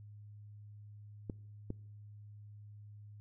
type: clicks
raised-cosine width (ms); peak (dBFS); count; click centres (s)
3; -26; 2; 1.298 / 1.704
effects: noise-tail reverb RT60 0.8 s tail -24 dB re dry + added 104 Hz sine -50 dBFS peak until 3.2 s